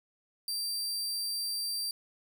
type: tone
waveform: sawtooth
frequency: 4699 Hz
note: D8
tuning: in tune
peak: -29 dBFS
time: 0.48-1.91 s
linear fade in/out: 2 ms
effects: none